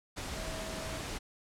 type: tone in noise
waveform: sine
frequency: 643 Hz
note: E5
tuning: 43 cents flat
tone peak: -44 dBFS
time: 0.35-1 s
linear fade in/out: 20 ms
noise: pink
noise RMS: -39 dBFS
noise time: 0.16-1.19 s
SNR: -8 dB
effects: low-pass 9000 Hz 12 dB/octave